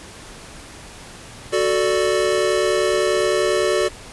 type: chord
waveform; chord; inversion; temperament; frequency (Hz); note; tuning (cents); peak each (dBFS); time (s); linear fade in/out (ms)
square; D major; first; equal; 370 / 440 / 587.3; F#4 / A4 / D5; 0 / 0 / 0; -21 / -22 / -22; 1.52-3.89; 20
effects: pink hiss -39 dBFS RMS until 4.12 s + resampled to 24000 Hz